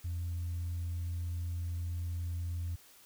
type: tone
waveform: sine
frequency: 85.9 Hz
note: F2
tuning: 28 cents flat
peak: -32 dBFS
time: 0.04-2.76 s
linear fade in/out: 10 ms
effects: tanh soft clip ceiling -31 dBFS + white hiss -59 dBFS RMS until 3.05 s